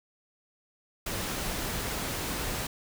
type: noise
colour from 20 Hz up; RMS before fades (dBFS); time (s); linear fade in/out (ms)
pink; -33; 1.06-2.67; 5
effects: none